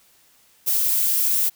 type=noise with amplitude modulation; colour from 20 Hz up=violet; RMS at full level=-18 dBFS; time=0.66-1.5 s; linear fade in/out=20 ms; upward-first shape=sine; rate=288 Hz; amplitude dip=45%; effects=white hiss -57 dBFS RMS until 1.55 s